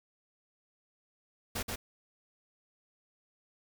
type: noise with echo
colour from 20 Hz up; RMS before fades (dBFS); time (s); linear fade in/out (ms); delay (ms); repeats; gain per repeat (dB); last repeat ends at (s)
pink; -35; 1.55-1.63; 10; 130; 1; -2; 1.76
effects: none